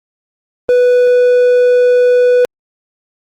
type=tone; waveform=triangle; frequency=493.9 Hz; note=B4; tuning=in tune; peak=-4 dBFS; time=0.69-2.45 s; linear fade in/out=0 ms; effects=Opus 24 kbps